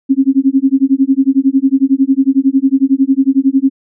sine tone with tremolo, 270 Hz, C#4, 45 cents flat, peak -4 dBFS, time 0.09-3.7 s, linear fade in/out 20 ms, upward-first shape sine, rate 11 Hz, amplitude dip 100%, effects none

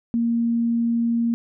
sine tone, 233.1 Hz, A#3, in tune, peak -18 dBFS, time 0.14-1.34 s, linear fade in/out 0 ms, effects none

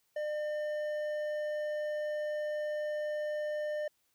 triangle tone with hard clipping, 602 Hz, D5, 43 cents sharp, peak -34 dBFS, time 0.16-3.88 s, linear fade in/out 5 ms, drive 10 dB, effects white hiss -75 dBFS RMS until 4.14 s

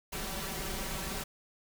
pink noise with comb filter, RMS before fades -37 dBFS, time 0.12-1.24 s, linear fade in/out 10 ms, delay 5.2 ms, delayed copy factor +0.9, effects none

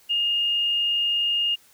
sine tone with frequency modulation, 2836 Hz, F7, 26 cents sharp, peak -20 dBFS, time 0.09-1.56 s, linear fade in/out 20 ms, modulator 43.6 Hz, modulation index 0.32, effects white hiss -56 dBFS RMS until 1.73 s

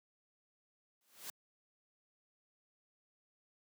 white noise with exponential growth, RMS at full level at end -42 dBFS, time 1.01-1.3 s, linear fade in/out 1 ms, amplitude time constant 61 ms, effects high-pass 150 Hz 12 dB/octave

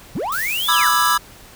triangle linear two-way sweep, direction up then down, 103.83 to 3729 to 1068 Hz, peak -19 dBFS, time 0.15-0.9 s, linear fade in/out 5 ms, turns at 0.71 s
blue noise, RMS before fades -28 dBFS, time 0.32-1.15 s, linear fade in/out 2 ms
square chord, E dominant seventh, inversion second, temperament equal with one note detuned, 987.8 / 1191.1 / 1318.5 / 1661.2 Hz, B5 / D6 / E6 / G#6, 0 / +24 / 0 / 0 cents, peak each -21 / -20 / -20 / -22 dBFS, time 0.68-1.18 s, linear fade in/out 10 ms
effects pink hiss -43 dBFS RMS until 1.55 s

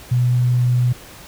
sine tone, 123.47 Hz, B2, in tune, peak -13 dBFS, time 0.11-0.93 s, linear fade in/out 10 ms, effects pink hiss -40 dBFS RMS until 1.27 s

